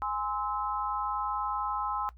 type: chord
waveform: sine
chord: Ab augmented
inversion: none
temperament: just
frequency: 830.6 / 1038.3 / 1297.8 Hz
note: Ab5 / C6 / E6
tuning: 0 / -14 / -27 cents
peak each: -34 dBFS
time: 0.02-2.09 s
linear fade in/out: 0 ms
effects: noise-tail reverb RT60 0.1 s tail -17 dB re dry + added 60 Hz sine -49 dBFS peak until 2.17 s